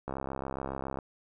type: click train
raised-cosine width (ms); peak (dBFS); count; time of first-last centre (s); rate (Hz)
1; -21; 62; 0.08-0.988; 67.2
effects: none